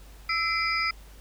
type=tone cluster; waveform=sine; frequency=1315 / 2044 / 2347 / 4955 Hz; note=E6 / C7 / D7 / D#8; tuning=-5 / -41 / -2 / -8 cents; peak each=-29 / -29 / -30 / -31 dBFS; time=0.29-0.91 s; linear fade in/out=5 ms; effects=added 50 Hz sine -46 dBFS peak until 1.2 s + pink hiss -54 dBFS RMS until 1.2 s